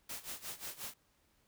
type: noise with tremolo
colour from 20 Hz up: white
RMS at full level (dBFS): -42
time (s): 0.09-0.94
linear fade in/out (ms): 5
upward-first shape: sine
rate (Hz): 5.6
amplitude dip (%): 85
effects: pink hiss -73 dBFS RMS until 1.47 s